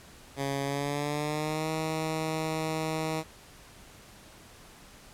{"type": "tone with pitch glide", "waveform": "10% pulse", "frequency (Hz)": [138.59, 158.28], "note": ["C#3", "D#3"], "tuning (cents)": [0, 30], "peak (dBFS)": -21, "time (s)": [0.36, 3.24], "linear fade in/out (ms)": 50, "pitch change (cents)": 230, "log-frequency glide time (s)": [0.61, 1.7], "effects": ["pink hiss -52 dBFS RMS until 5.13 s", "low-pass 12000 Hz 12 dB/octave"]}